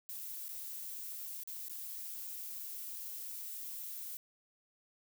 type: noise with dropouts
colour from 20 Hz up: violet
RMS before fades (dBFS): -44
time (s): 0.09-4.17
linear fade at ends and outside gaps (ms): 0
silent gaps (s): 0.483-0.491 / 1.435-1.475 / 1.684-1.696
effects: none